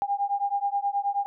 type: beating tone pair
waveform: sine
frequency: 800 / 809.4 Hz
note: G5 / G#5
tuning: +35 / -45 cents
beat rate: 9.4 Hz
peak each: -27 dBFS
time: 0.02-1.26 s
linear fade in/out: 0 ms
effects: none